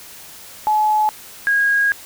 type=tone pair in turn; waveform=sine; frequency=854 / 1637.9 Hz; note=G#5 / G#6; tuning=+48 / -24 cents; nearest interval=major seventh; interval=1128 cents; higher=second; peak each=-13 dBFS; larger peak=neither; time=0.67-1.09 / 1.47-1.92 s; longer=second; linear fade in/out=0 ms; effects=white hiss -39 dBFS RMS until 2.05 s